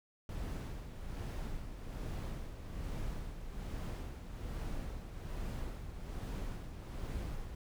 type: noise with tremolo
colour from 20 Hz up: brown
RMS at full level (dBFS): -39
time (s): 0.29-7.55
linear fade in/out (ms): 2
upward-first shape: sine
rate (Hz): 1.2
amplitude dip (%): 55
effects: none